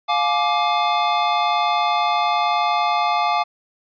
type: chord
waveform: square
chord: D diminished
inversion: first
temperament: just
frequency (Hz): 704.8 / 845.8 / 1174.7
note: F5 / Ab5 / D6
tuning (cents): +16 / +31 / 0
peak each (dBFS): -22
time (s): 0.08-3.44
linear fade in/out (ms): 20
effects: resampled to 11025 Hz